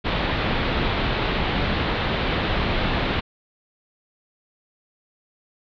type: low-pass noise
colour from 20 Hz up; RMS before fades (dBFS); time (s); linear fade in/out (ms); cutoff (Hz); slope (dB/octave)
pink; -23; 0.04-3.21; 20; 4000; 48
effects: none